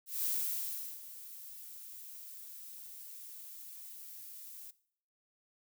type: noise with ADSR envelope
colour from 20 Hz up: violet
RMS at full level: -33 dBFS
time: 0.06-4.71 s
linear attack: 180 ms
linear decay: 750 ms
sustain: -16 dB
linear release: 9 ms
effects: noise-tail reverb RT60 0.6 s tail -19 dB re dry